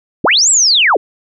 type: linear two-way sweep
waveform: sine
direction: up then down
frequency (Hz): 99.2 to 7902 to 298.5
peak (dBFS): -7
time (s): 0.24-0.97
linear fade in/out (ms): 5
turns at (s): 0.5
effects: none